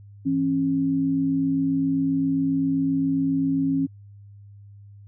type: tone pair together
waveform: sine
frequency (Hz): 165.1 / 272.6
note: E3 / C#4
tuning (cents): +3 / -29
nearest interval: major sixth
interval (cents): 868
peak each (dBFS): -28 / -20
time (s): 0.25-3.87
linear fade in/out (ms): 20
effects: added 101 Hz sine -43 dBFS peak until 5.07 s